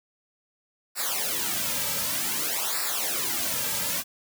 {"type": "noise with flanger", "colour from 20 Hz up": "white", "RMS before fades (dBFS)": -28, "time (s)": [0.95, 4.04], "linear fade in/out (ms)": 50, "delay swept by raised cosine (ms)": [0.31, 2.81], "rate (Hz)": 0.54, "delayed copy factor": -0.85, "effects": []}